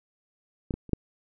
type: clicks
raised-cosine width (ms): 3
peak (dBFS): -16 / -18 / -30 / -9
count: 4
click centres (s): 0.708 / 0.74 / 0.893 / 0.933
effects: none